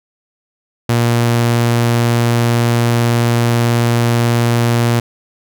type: tone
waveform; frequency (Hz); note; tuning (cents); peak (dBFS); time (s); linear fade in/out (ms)
sawtooth; 118.2; A#2; +24; -7; 0.89-5; 5
effects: none